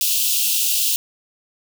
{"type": "high-pass noise", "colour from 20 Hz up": "white", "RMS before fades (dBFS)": -19, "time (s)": [0.01, 0.96], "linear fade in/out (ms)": 0, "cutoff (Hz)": 2600, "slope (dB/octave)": 96, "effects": []}